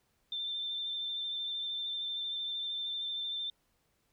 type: tone with vibrato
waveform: sine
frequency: 3566 Hz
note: A7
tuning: 22 cents sharp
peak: -34 dBFS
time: 0.32-3.5 s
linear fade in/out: 2 ms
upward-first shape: sine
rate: 13 Hz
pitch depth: 18 cents each way
effects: pink hiss -75 dBFS RMS until 4.12 s